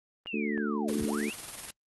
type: click train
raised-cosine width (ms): 0.5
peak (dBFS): -28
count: 4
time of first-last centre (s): 0.26-1.212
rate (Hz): 3.15
type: linear two-way sweep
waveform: sine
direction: down then up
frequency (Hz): 2880 to 38.33 to 2880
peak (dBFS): -36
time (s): 0.27-1.33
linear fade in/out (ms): 0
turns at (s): 1.03
type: harmonic tone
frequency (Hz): 73.42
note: D2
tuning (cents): 0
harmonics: 3 / 4 / 5 / 6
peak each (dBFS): -31 / -35 / -36 / -38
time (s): 0.33-1.3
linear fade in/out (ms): 10
type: noise with tremolo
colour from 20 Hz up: white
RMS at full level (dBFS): -38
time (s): 0.88-1.71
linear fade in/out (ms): 5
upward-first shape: square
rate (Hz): 20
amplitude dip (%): 40
effects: Opus 32 kbps